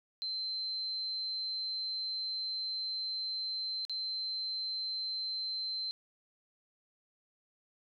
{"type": "tone with dropouts", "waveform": "sine", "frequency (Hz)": 4100, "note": "C8", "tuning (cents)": -36, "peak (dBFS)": -34, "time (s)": [0.22, 5.91], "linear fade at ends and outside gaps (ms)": 0, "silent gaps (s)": [3.851, 3.896], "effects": []}